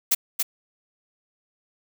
blue noise with echo, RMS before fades -19 dBFS, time 0.11-0.15 s, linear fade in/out 10 ms, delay 280 ms, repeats 1, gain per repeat -4 dB, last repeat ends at 0.43 s, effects none

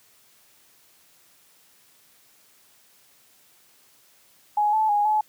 sine tone with pitch steps, 836 / 870 / 826 / 855 Hz, G#5 / A5 / G#5 / A5, +11 / -20 / -10 / -50 cents, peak -18 dBFS, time 4.57-5.21 s, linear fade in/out 5 ms, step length 160 ms, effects white hiss -58 dBFS RMS until 5.28 s + high-pass 80 Hz 12 dB/octave

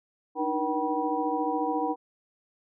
sine tone cluster, 300.2 / 314.3 / 479.3 / 767 / 970 Hz, D4 / D#4 / A#4 / G5 / B5, +38 / +18 / +48 / -38 / -31 cents, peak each -32 / -33 / -32 / -30 / -32 dBFS, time 0.35-1.96 s, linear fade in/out 50 ms, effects none

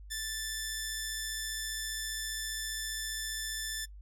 10% pulse tone with amplitude modulation, 1760 Hz, A6, in tune, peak -25 dBFS, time 0.1-3.86 s, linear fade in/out 20 ms, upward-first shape sine, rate 115 Hz, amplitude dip 25%, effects noise-tail reverb RT60 0.1 s tail -21 dB re dry + added 50 Hz sine -46 dBFS peak until 4.01 s

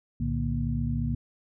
sine tone cluster, 63 / 111.8 / 145.9 / 235.4 Hz, B1 / A2 / D3 / A#3, +35 / +28 / -11 / +17 cents, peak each -31 dBFS, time 0.2-1.15 s, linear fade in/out 5 ms, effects none

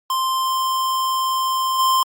square tone with level steps, 1046.5 Hz, C6, in tune, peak -19 / -15 dBFS, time 0.1-2.03 s, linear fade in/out 2 ms, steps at 1.78 s, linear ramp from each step 20 ms, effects Opus 48 kbps

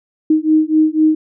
sine beating tone pair, 310 / 314 Hz, D#4 / D#4, -6 / +16 cents, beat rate 4 Hz, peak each -13 dBFS, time 0.3-1.15 s, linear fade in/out 5 ms, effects none

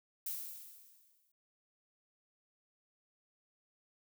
violet noise with exponential decay, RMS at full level -38 dBFS, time 0.26-1.32 s, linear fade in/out 5 ms, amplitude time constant 230 ms, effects none

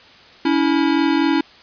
square tone pair together, 282.3 / 326.4 Hz, C#4 / E4, +32 / -17 cents, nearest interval minor third, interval 251 cents, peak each -18 / -18 dBFS, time 0.45-1.41 s, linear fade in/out 5 ms, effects white hiss -45 dBFS RMS until 1.62 s + resampled to 11025 Hz

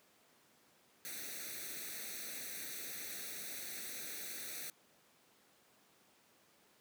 white noise with comb filter, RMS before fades -45 dBFS, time 1.05-4.7 s, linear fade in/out 0 ms, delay 0.49 ms, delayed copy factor +0.85, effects pink hiss -68 dBFS RMS until 6.8 s + high-pass 200 Hz 12 dB/octave

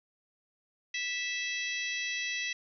harmonic tone, 656 Hz, E5, 9 cents flat, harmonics 3 / 4 / 5 / 6 / 7 / 8 / 9, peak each -36 / -36 / -41 / -42 / -49 / -47 / -43 dBFS, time 0.94-2.53 s, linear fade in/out 5 ms, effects none

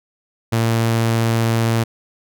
sawtooth tone, 114.4 Hz, A#2, 32 cents flat, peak -11 dBFS, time 0.52-1.84 s, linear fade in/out 10 ms, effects none

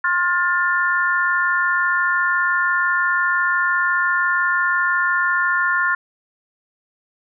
harmonic tone, 354.2 Hz, F4, 24 cents sharp, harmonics 3 / 4 / 5, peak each -22 / -19 / -20 dBFS, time 0.04-5.95 s, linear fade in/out 5 ms, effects none

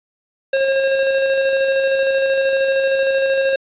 square tone with tremolo, 539 Hz, C#5, 49 cents flat, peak -14 dBFS, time 0.53-3.56 s, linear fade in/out 5 ms, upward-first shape square, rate 13 Hz, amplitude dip 25%, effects resampled to 8000 Hz + 7-bit

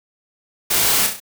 white noise with echo, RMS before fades -18 dBFS, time 0.7-1.07 s, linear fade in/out 10 ms, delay 33 ms, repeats 4, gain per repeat -5 dB, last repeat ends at 1.202 s, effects none

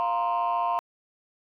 sine chord, F suspended fourth, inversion none, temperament equal, 698.5 / 932.3 / 1046.5 Hz, F5 / Bb5 / C6, 0 / 0 / 0 cents, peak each -26 dBFS, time 0-0.79 s, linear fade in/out 0 ms, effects tanh soft clip ceiling -19 dBFS

